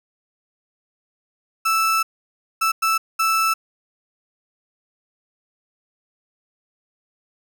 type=tone bursts at uneven times; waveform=35% pulse; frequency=1318.5 Hz; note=E6; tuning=in tune; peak=-15 dBFS; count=4; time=1.65-2.03 / 2.61-2.72 / 2.82-2.98 / 3.19-3.54 s; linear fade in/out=10 ms; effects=none